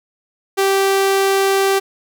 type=tone; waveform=sawtooth; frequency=390 Hz; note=G4; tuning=9 cents flat; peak=-9 dBFS; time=0.57-1.8 s; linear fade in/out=20 ms; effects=none